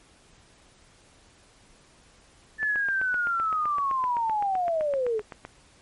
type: linear sweep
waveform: sine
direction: down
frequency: 1760 to 411.1 Hz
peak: -23 dBFS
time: 2.58-5.22 s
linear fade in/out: 50 ms
type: click train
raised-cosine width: 0.5 ms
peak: -22 dBFS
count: 23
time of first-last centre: 2.63-5.451 s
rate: 7.8 Hz
effects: pink hiss -57 dBFS RMS until 5.81 s + MP3 48 kbps